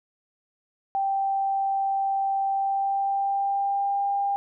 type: tone with pitch glide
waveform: sine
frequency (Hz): 783 to 799.5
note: G5 to G5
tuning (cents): -2 to +34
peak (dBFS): -22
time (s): 0.95-4.36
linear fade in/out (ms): 0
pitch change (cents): +36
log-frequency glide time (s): 2.51-4.04
effects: none